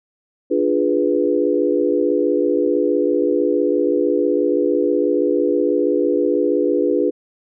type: chord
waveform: sine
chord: D diminished seventh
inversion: none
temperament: equal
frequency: 293.7 / 349.2 / 415.3 / 493.9 Hz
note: D4 / F4 / Ab4 / Cb5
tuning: 0 / 0 / 0 / 0 cents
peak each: -20 dBFS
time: 0.5-7.11 s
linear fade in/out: 20 ms
effects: none